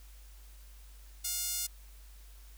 sawtooth tone with high-pass filter, 710 Hz, F5, 28 cents sharp, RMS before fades -35 dBFS, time 1.24-1.67 s, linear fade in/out 10 ms, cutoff 6600 Hz, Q 0.88, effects added 50 Hz sine -50 dBFS peak until 2.57 s + white hiss -61 dBFS RMS until 2.57 s

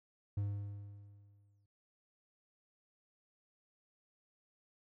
triangle tone with exponential decay, 101.4 Hz, G#2, 41 cents flat, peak -30 dBFS, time 0.37-1.66 s, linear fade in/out 5 ms, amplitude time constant 280 ms, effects none

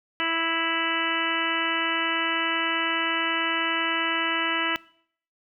harmonic tone, 329.6 Hz, E4, in tune, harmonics 1 / 2 / 3 / 4 / 5 / 6 / 7 / 8 / 9, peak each -33 / -36 / -33 / -31 / -32 / -30 / -35 / -33 / -30 dBFS, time 0.2-4.76 s, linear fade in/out 0 ms, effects noise-tail reverb RT60 0.6 s tail -21 dB re dry

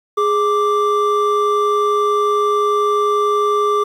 triangle tone pair together, 415.3 / 1174.7 Hz, G#4 / D6, 0 / 0 cents, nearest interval octave + tritone, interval 1800 cents, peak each -14 dBFS, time 0.17-3.84 s, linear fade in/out 10 ms, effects 8-bit

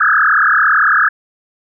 sine tone with frequency modulation, 1478 Hz, F#6, 2 cents flat, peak -8 dBFS, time 0-1.09 s, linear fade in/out 10 ms, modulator 37.9 Hz, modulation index 6.3, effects none

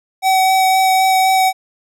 square tone with vibrato, 758 Hz, F#5, 42 cents sharp, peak -11 dBFS, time 0.22-1.53 s, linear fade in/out 50 ms, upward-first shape sine, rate 3.9 Hz, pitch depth 9 cents each way, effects none

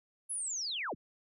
sine linear sweep, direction down, 10780 to 36.95 Hz, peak -34 dBFS, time 0.29-0.95 s, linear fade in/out 20 ms, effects none

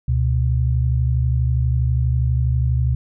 sine tone pair together, 71.19 / 123.5 Hz, C#2 / B2, +47 / 0 cents, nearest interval minor seventh, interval 953 cents, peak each -18 dBFS, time 0.08-2.95 s, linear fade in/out 5 ms, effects none

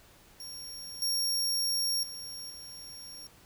sawtooth tone with level steps, 5560 Hz, F8, 9 cents flat, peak -38 / -25 / -37 / -41 dBFS, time 0.4-3.27 s, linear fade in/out 2 ms, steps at 1.02 / 2.03 / 2.5 s, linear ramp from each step 2 ms, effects pink hiss -58 dBFS RMS until 3.45 s

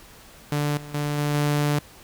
sawtooth tone with level steps, 146.83 Hz, D3, in tune, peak -18 / -33 / -20 / -18 / -16 dBFS, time 0.52-1.79 s, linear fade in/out 2 ms, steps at 0.77 / 0.94 / 1.18 / 1.34 s, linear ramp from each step 5 ms, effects pink hiss -48 dBFS RMS until 2.03 s

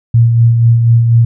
sine tone with tremolo, 116.54 Hz, A#2, in tune, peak -3 dBFS, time 0.14-1.25 s, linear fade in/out 5 ms, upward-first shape sine, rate 4.1 Hz, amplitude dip 40%, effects none

